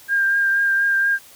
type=tone with vibrato; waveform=sine; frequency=1600 Hz; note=G6; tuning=35 cents sharp; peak=-15 dBFS; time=0.08-1.19 s; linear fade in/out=50 ms; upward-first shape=triangle; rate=4.2 Hz; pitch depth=22 cents each way; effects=white hiss -46 dBFS RMS until 1.35 s

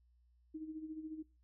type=tone with tremolo; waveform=sine; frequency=313.4 Hz; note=D#4; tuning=13 cents sharp; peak=-40 dBFS; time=0.54-1.23 s; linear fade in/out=10 ms; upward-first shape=sine; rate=14 Hz; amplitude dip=65%; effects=noise-tail reverb RT60 0.3 s tail -24 dB re dry + added 60 Hz sine -67 dBFS peak until 1.43 s

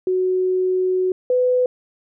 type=tone pair in turn; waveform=sine; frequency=370 / 501.2 Hz; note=F#4 / B4; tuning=0 / +25 cents; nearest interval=perfect fourth; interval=525 cents; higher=second; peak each=-16 / -14 dBFS; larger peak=second; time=0.07-1.12 / 1.3-1.66 s; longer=first; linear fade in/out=2 ms; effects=none

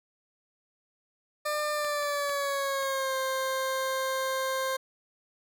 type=tone with pitch glide; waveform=20% pulse; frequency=599 to 527.5 Hz; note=D5 to C5; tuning=+34 to +14 cents; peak=-23 dBFS; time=1.45-4.77 s; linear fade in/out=10 ms; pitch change=-220 cents; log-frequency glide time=1.72-3.16 s
type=clicks; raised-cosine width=0.2 ms; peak=-33 / -24 / -31 / -24 / -29 dBFS; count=5; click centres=1.595 / 1.847 / 2.027 / 2.295 / 2.827 s
effects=none

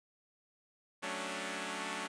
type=chord; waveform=5% pulse; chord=D major seventh; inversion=first; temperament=equal; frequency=185 / 220 / 277.2 / 293.7 Hz; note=F#3 / A3 / C#4 / D4; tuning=0 / 0 / 0 / 0 cents; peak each=-32 dBFS; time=1.02-2.08 s; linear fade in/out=20 ms; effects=resampled to 22050 Hz

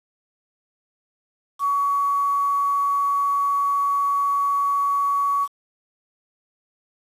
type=tone with quantisation; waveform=sine; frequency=1127 Hz; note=C#6; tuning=28 cents sharp; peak=-18 dBFS; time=1.59-5.48 s; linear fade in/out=50 ms; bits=7; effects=resampled to 32000 Hz

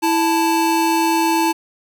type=tone pair together; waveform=square; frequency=329.6 / 879.9 Hz; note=E4 / A5; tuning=0 / 0 cents; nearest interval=octave + perfect fourth; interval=1700 cents; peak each=-18 dBFS; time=0.02-1.53 s; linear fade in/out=20 ms; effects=none

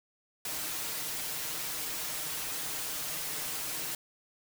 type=noise with comb filter; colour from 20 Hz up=white; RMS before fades=-36 dBFS; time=0.45-3.95 s; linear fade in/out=2 ms; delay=6.5 ms; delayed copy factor=+0.7; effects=none

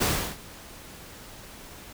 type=noise with ADSR envelope; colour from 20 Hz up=pink; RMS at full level=-23 dBFS; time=0-1.93 s; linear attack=19 ms; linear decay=340 ms; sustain=-22 dB; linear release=6 ms; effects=none

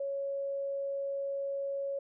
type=tone; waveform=sine; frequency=554.4 Hz; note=C#5; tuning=in tune; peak=-32 dBFS; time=0-1.99 s; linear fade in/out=5 ms; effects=none

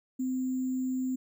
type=tone with sample-and-hold; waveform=sine; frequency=257.8 Hz; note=C4; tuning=26 cents flat; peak=-28 dBFS; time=0.19-1.16 s; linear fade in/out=10 ms; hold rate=7350 Hz; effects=none

